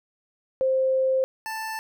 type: tone pair in turn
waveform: sine / 25% pulse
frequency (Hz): 525 / 882.9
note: C5 / A5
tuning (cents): +6 / +6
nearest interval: major sixth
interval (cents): 900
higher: second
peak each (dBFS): -19 / -26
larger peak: first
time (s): 0.61-1.24 / 1.46-1.79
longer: first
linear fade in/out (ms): 0
effects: none